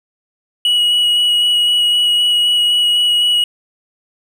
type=tone with vibrato; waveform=triangle; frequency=2917 Hz; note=F#7; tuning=25 cents flat; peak=-9 dBFS; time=0.65-3.44 s; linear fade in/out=2 ms; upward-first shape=square; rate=3.9 Hz; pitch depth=8 cents each way; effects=none